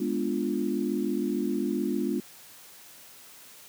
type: chord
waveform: sine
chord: G# diminished seventh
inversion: none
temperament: equal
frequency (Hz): 207.7 / 246.9 / 293.7 / 349.2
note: G#3 / B3 / D4 / F4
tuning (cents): 0 / 0 / 0 / 0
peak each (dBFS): -31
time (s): 0-2.2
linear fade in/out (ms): 5
effects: white hiss -50 dBFS RMS until 3.68 s + high-pass 100 Hz 12 dB/octave